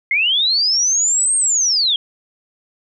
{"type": "linear two-way sweep", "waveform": "sine", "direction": "up then down", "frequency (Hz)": [2072, 8600, 3174], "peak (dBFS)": -13, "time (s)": [0.11, 1.96], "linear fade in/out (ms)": 2, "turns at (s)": 1.36, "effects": []}